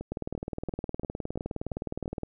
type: two click trains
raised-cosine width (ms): 2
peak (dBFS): -23 / -19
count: 7 / 42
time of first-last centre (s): 0.01-2.058 / 0.12-2.233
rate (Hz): 2.93 / 19.4
effects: none